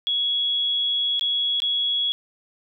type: tone with dropouts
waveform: sine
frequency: 3347 Hz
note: G#7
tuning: 13 cents sharp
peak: -20 dBFS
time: 0.07-2.12 s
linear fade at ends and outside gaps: 0 ms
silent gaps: 1.195-1.21 / 1.602-1.62 s
effects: none